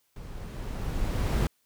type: noise with level ramp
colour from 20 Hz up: brown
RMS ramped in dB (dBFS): -42 to -23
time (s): 0.16-1.47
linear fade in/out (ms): 2
effects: white hiss -71 dBFS RMS until 1.65 s